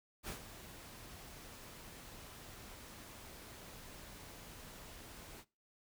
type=noise with ADSR envelope; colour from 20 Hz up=pink; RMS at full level=-43 dBFS; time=0.23-5.45 s; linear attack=51 ms; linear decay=110 ms; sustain=-10 dB; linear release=58 ms; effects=noise-tail reverb RT60 0.3 s tail -22 dB re dry